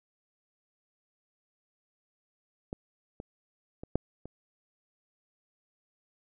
clicks, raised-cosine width 2 ms, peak -22 / -26 / -27 / -12 / -29 dBFS, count 5, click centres 2.729 / 3.201 / 3.835 / 3.956 / 4.256 s, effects none

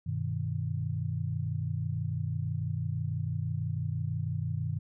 sine chord, G augmented, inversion none, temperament equal with one note detuned, 97.38 / 123.47 / 155.56 Hz, G2 / B2 / D#3, -11 / 0 / 0 cents, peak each -34 dBFS, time 0.06-4.79 s, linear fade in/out 10 ms, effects none

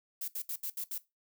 violet noise bursts at uneven times, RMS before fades -37 dBFS, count 6, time 0.21-0.28 / 0.35-0.42 / 0.49-0.56 / 0.63-0.7 / 0.77-0.84 / 0.91-0.98 s, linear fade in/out 5 ms, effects noise-tail reverb RT60 0.2 s tail -17 dB re dry

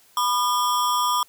square ring-modulated tone, 1100 Hz, C#6, 14 cents flat, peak -17 dBFS, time 0.17-1.23 s, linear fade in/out 2 ms, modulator 110 Hz, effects white hiss -56 dBFS RMS until 1.28 s

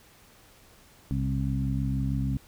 harmonic tone with a mistuned harmonic, 66.3 Hz, C2, 23 cents sharp, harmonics 1 / 2 / 3 / 4, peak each -31 / -28 / -33 / -33 dBFS, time 1.11-2.37 s, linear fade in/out 0 ms, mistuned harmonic 1, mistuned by -79 cents, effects pink hiss -56 dBFS RMS until 2.47 s

